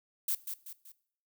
violet noise with echo, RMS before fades -31 dBFS, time 0.28-0.35 s, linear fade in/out 5 ms, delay 190 ms, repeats 3, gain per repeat -7 dB, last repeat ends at 0.92 s, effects noise-tail reverb RT60 0.6 s tail -19 dB re dry

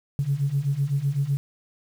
sine beating tone pair, 135.7 / 143.6 Hz, C#3 / D3, -36 / -39 cents, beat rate 7.9 Hz, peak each -25 / -23 dBFS, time 0.19-1.37 s, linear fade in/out 0 ms, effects tanh soft clip ceiling -14 dBFS + 8-bit

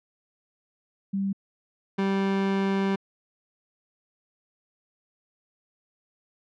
sine / 30% pulse tone pair in turn, 196 / 195.05 Hz, G3 / G3, 0 / -8 cents, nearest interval unison, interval 8 cents, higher first, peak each -24 / -20 dBFS, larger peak second, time 1.13-1.33 / 1.98-2.96 s, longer second, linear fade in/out 10 ms, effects low-pass 3000 Hz 12 dB/octave

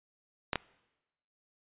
clicks, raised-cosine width 0.3 ms, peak -13 dBFS, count 2, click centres 0.532 / 0.557 s, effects noise-tail reverb RT60 1.0 s tail -22 dB re dry + resampled to 8000 Hz

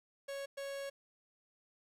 45% pulse tone bursts at uneven times, 554 Hz, C#5, 1 cent flat, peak -40 dBFS, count 2, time 0.28-0.46 / 0.57-0.9 s, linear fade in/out 10 ms, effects low-pass 12000 Hz 12 dB/octave + 11-bit

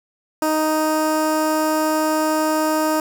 15% pulse tone with notch filter, 311.1 Hz, D#4, in tune, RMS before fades -19 dBFS, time 0.42-3 s, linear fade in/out 2 ms, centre 3300 Hz, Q 1.2, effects none

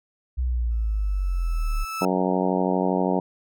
sine linear sweep, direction down, 64 to 34.65 Hz, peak -21 dBFS, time 0.37-1.85 s, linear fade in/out 20 ms
35% pulse tone with exponential growth, 1312 Hz, E6, 9 cents flat, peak -24 dBFS, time 0.71-2.05 s, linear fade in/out 2 ms, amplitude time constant 290 ms
harmonic tone, 92.5 Hz, F#2, in tune, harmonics 2 / 3 / 4 / 5 / 6 / 7 / 8 / 9 / 10, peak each -25 / -27 / -28 / -29 / -30 / -30 / -31 / -32 / -32 dBFS, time 2.01-3.2 s, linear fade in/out 5 ms
effects none

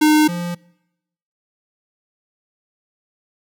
square tone pair in turn, 305.5 / 174.19 Hz, D#4 / F3, -32 / -4 cents, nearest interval minor seventh, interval 972 cents, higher first, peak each -11 / -23 dBFS, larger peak first, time 0.01-0.28 / 0.28-0.55 s, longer neither, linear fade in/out 10 ms, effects noise-tail reverb RT60 0.9 s tail -25 dB re dry

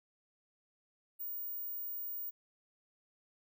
sine tone, 15430 Hz, B9, 41 cents flat, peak -38 dBFS, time 1.19-2.31 s, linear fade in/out 20 ms, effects none

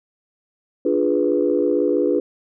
sine chord, D diminished seventh, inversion none, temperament equal, 293.7 / 349.2 / 415.3 / 493.9 Hz, D4 / F4 / Ab4 / Cb5, 0 / 0 / 0 / 0 cents, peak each -21 dBFS, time 0.85-2.2 s, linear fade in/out 5 ms, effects tanh soft clip ceiling -5 dBFS

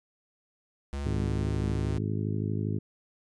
square tone with vibrato, 69.3 Hz, C#2, in tune, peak -32 dBFS, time 0.93-1.98 s, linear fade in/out 0 ms, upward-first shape triangle, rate 2.3 Hz, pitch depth 42 cents each way
harmonic tone, 52.5 Hz, G#1, 19 cents sharp, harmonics 2 / 3 / 4 / 5 / 6 / 7 / 8, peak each -30 / -34 / -36 / -38 / -40 / -41 / -42 dBFS, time 1.05-2.79 s, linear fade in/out 10 ms
effects resampled to 22050 Hz

